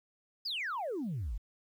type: exponential sweep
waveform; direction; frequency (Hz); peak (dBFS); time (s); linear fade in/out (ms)
sine; down; 5170 to 41.72; -32; 0.45-1.38; 10
effects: tanh soft clip ceiling -31 dBFS + 11-bit